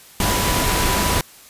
sine tone in noise, 987.8 Hz, B5, in tune, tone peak -25 dBFS, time 0.2-1.21 s, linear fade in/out 2 ms, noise pink, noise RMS -19 dBFS, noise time 0.2-1.21 s, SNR -9 dB, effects white hiss -45 dBFS RMS until 1.49 s + resampled to 32000 Hz

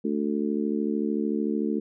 harmonic tone, 73.42 Hz, D2, in tune, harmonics 3 / 4 / 5 / 6, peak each -27 / -29 / -31 / -33 dBFS, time 0.04-1.8 s, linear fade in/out 10 ms, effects none

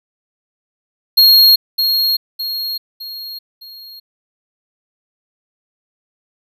square tone with echo, 4270 Hz, C8, 34 cents sharp, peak -6 dBFS, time 1.17-1.56 s, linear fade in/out 10 ms, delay 610 ms, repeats 4, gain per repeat -7 dB, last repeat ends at 4 s, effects none

